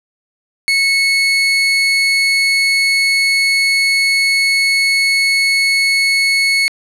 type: tone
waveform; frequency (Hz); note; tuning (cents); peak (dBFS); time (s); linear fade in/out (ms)
30% pulse; 2200; C#7; -14; -8; 0.68-6.68; 0
effects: low-pass 10000 Hz 12 dB/octave + 8-bit